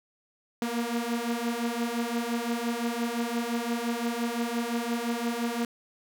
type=beating tone pair; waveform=sawtooth; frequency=232 / 237.8 Hz; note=A#3 / A#3; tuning=-8 / +35 cents; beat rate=5.8 Hz; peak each=-28 / -26 dBFS; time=0.62-5.65 s; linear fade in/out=2 ms; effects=none